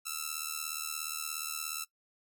5% pulse ring-modulated tone, 1328 Hz, E6, 12 cents sharp, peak -21 dBFS, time 0.05-1.85 s, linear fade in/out 20 ms, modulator 38.5 Hz, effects noise-tail reverb RT60 0.1 s tail -19 dB re dry

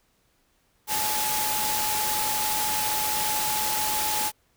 sine tone in noise, 854 Hz, G#5, 48 cents sharp, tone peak -29 dBFS, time 0.87-4.32 s, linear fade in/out 50 ms, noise white, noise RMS -27 dBFS, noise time 0.87-4.32 s, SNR -5 dB, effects pink hiss -67 dBFS RMS until 4.56 s

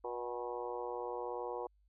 harmonic tone with a mistuned harmonic, 121 Hz, B2, 35 cents flat, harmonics 3 / 4 / 5 / 6 / 7 / 8 / 9, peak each -45 / -41 / -49 / -47 / -47 / -46 / -52 dBFS, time 0.04-1.67 s, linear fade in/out 5 ms, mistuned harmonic 6, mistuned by +54 cents, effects added 50 Hz sine -67 dBFS peak until 1.88 s

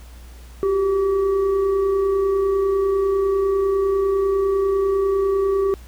sine tone with frequency modulation, 392 Hz, G4, in tune, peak -16 dBFS, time 0.63-5.74 s, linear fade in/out 0 ms, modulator 754 Hz, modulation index 0.41, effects added 60 Hz sine -38 dBFS peak until 5.87 s + pink hiss -49 dBFS RMS until 5.87 s

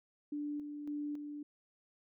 sine tone with tremolo, 293.7 Hz, D4, in tune, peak -36 dBFS, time 0.32-1.43 s, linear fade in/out 5 ms, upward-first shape square, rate 1.8 Hz, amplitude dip 45%, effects none

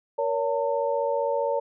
sine tone cluster, 468.7 / 564 / 900 Hz, A#4 / C#5 / A5, +9 / +30 / +39 cents, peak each -28 / -25 / -29 dBFS, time 0.18-1.6 s, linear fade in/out 10 ms, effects none

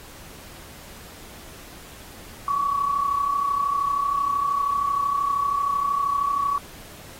sine tone pair together, 1101 / 1133.9 Hz, C#6 / C#6, -12 / +39 cents, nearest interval minor second, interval 51 cents, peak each -28 / -21 dBFS, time 2.48-6.58 s, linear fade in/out 2 ms, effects pink hiss -44 dBFS RMS until 7.19 s + AAC 48 kbps

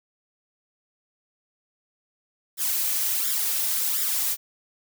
blue noise with flanger, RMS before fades -25 dBFS, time 2.57-4.37 s, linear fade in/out 50 ms, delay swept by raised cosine 0.55 to 3.45 ms, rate 1.4 Hz, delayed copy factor +0.7, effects none

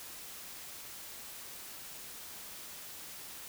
silence, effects white hiss -47 dBFS RMS until 3.48 s

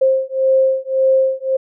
sine beating tone pair, 528 / 529.8 Hz, C5 / C5, +16 / +22 cents, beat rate 1.8 Hz, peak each -15 dBFS, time 0.01-1.57 s, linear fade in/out 10 ms, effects none

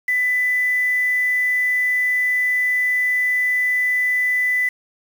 sine tone with quantisation, 1995 Hz, B6, 17 cents sharp, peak -16 dBFS, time 0.08-4.69 s, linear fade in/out 5 ms, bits 6, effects none

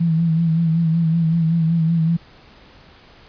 sine tone with vibrato, 164.3 Hz, E3, 5 cents flat, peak -14 dBFS, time 0-2.17 s, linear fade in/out 10 ms, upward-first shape sine, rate 5.3 Hz, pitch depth 49 cents each way, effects pink hiss -47 dBFS RMS until 3.28 s + resampled to 11025 Hz

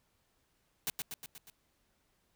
white noise with echo, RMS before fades -34 dBFS, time 0.87-0.9 s, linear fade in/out 0 ms, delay 120 ms, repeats 5, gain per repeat -4 dB, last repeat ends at 1.5 s, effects pink hiss -75 dBFS RMS until 2.35 s

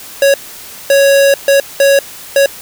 square tone bursts at uneven times, 554.4 Hz, C#5, in tune, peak -6 dBFS, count 5, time 0.22-0.34 / 0.9-1.34 / 1.48-1.6 / 1.8-1.99 / 2.36-2.46 s, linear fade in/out 2 ms, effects white hiss -31 dBFS RMS until 2.61 s

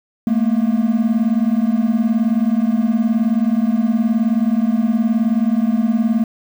triangle beating tone pair, 216.1 / 235.1 Hz, A3 / A#3, -31 / +15 cents, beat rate 19 Hz, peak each -14 dBFS, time 0.27-6.24 s, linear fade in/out 2 ms, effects tanh soft clip ceiling -4 dBFS + 7-bit

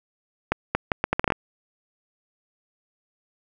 accelerating click train, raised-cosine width 0.5 ms, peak -5 dBFS, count 10, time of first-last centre 0.52-1.322 s, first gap 230 ms, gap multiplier 0.73, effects none

